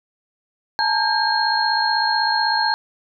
sine tone cluster, 859 / 915 / 1606 / 4250 Hz, A5 / A#5 / G6 / C8, -42 / -32 / +41 / +26 cents, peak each -22 dBFS, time 0.79-2.74 s, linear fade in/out 0 ms, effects none

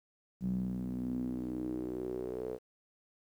sawtooth tone with band-pass filter sweep, 62.2 Hz, B1, 13 cents sharp, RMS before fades -37 dBFS, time 0.4-2.59 s, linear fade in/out 50 ms, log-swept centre 180 to 460 Hz, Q 6.7, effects 11-bit

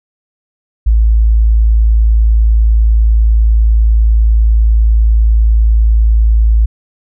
sine tone, 55 Hz, A1, in tune, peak -5 dBFS, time 0.86-6.66 s, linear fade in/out 10 ms, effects none

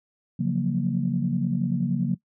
sine chord, Gb major seventh, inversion second, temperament equal, 138.59 / 174.61 / 185 / 233.1 Hz, Db3 / F3 / Gb3 / Bb3, 0 / 0 / 0 / 0 cents, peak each -27 dBFS, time 0.39-2.15 s, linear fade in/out 10 ms, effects noise-tail reverb RT60 0.1 s tail -20 dB re dry + tanh soft clip ceiling -11 dBFS

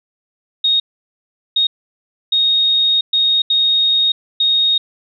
sine tone bursts at uneven times, 3729 Hz, A#7, in tune, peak -11 dBFS, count 6, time 0.64-0.8 / 1.56-1.67 / 2.32-3.01 / 3.13-3.42 / 3.5-4.12 / 4.4-4.78 s, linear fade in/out 5 ms, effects none

